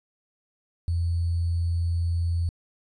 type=tone with sample-and-hold; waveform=sine; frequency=85.1 Hz; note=F2; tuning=44 cents flat; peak=-22 dBFS; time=0.88-2.49 s; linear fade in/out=0 ms; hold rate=4410 Hz; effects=resampled to 22050 Hz